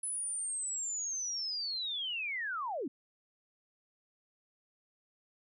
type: linear sweep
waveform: sine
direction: down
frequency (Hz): 10200 to 230.5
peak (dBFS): -34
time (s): 0.03-2.88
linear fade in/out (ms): 5
effects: none